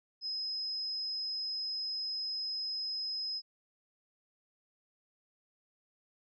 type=tone; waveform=sine; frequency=5090 Hz; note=D#8; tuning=39 cents sharp; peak=-34 dBFS; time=0.21-3.42 s; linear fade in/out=50 ms; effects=none